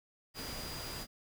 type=tone in noise; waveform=sine; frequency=4868 Hz; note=D#8; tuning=39 cents flat; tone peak=-46 dBFS; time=0.34-1.07 s; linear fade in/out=50 ms; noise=pink; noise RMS=-43 dBFS; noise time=0.34-1.07 s; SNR=-6 dB; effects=none